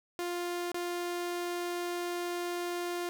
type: tone with dropouts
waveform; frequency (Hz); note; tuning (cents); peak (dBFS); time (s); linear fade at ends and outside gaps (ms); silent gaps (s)
sawtooth; 350.4; F4; +6; -29; 0.19-3.09; 0; 0.717-0.744
effects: none